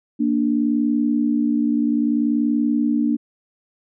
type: tone pair together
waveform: sine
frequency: 233.1 / 293.7 Hz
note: A#3 / D4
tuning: 0 / 0 cents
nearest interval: major third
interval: 400 cents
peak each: -19 / -19 dBFS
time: 0.19-3.17 s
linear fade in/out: 20 ms
effects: none